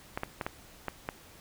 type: clicks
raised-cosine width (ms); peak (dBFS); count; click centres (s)
0.5; -17; 6; 0.175 / 0.234 / 0.412 / 0.465 / 0.883 / 1.089
effects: pink hiss -54 dBFS RMS until 1.4 s